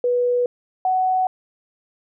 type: tone pair in turn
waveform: sine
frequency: 489.8 / 745.8 Hz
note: B4 / F#5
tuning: -14 / +14 cents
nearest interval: perfect fifth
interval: 728 cents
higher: second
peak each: -16 dBFS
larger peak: neither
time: 0.04-0.46 / 0.85-1.27 s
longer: neither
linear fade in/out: 2 ms
effects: none